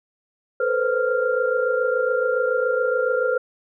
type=tone cluster; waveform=sine; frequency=443.9 / 499.9 / 527 / 1392 Hz; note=A4 / B4 / C5 / F6; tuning=+15 / +21 / +12 / -6 cents; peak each=-26 / -21 / -26 / -25 dBFS; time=0.6-3.38 s; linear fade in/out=5 ms; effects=none